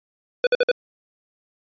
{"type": "tone bursts", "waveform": "square", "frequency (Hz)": 493.9, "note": "B4", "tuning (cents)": 0, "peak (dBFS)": -15, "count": 4, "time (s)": [0.44, 0.715], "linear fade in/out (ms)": 2, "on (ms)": 29, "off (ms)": 53, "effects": ["resampled to 11025 Hz"]}